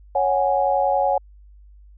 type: chord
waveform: sine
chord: C# suspended fourth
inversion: none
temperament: equal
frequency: 554.4 / 740 / 830.6 Hz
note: C#5 / F#5 / G#5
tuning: 0 / 0 / 0 cents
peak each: -21 dBFS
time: 0.15-1.18 s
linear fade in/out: 5 ms
effects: added 50 Hz sine -44 dBFS peak until 1.97 s